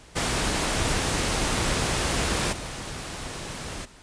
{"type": "noise with level steps", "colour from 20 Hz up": "pink", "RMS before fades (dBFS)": [-25, -35], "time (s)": [0.15, 3.86], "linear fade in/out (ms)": 20, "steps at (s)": 2.52, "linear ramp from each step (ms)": 10, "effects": ["pink hiss -50 dBFS RMS until 4.02 s", "resampled to 22050 Hz"]}